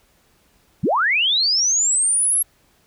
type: linear sweep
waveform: sine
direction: up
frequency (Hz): 98 to 11340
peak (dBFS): -15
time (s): 0.83-2.43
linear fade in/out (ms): 10
effects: pink hiss -59 dBFS RMS until 2.86 s